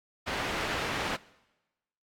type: low-pass noise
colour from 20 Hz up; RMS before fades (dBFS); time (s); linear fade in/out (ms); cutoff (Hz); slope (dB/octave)
white; -33; 0.26-1.17; 20; 2200; 12
effects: noise-tail reverb RT60 1.0 s tail -20 dB re dry + AAC 64 kbps